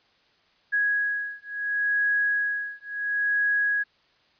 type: beating tone pair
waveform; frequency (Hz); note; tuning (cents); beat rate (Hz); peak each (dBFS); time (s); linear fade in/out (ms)
sine; 1661.2 / 1661.92; G#6 / G#6; 0 / +1; 0.72; -26; 0.72-3.84; 20
effects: white hiss -63 dBFS RMS until 4.39 s + resampled to 11025 Hz